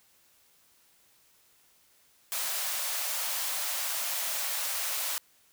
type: high-pass noise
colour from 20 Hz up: white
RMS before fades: -32 dBFS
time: 2.32-5.18 s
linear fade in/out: 0 ms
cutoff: 540 Hz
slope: 48 dB/octave
effects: white hiss -64 dBFS RMS until 5.52 s